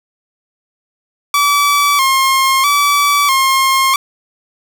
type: tone with vibrato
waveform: sawtooth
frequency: 1108.7 Hz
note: C#6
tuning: in tune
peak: -6 dBFS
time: 1.34-3.96 s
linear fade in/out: 2 ms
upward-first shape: square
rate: 0.77 Hz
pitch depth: 64 cents each way
effects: none